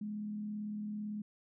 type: tone with frequency modulation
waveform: sine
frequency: 210 Hz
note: G#3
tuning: 19 cents sharp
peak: -37 dBFS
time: 0.01-1.22 s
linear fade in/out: 5 ms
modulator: 37.9 Hz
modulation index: 0.24
effects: none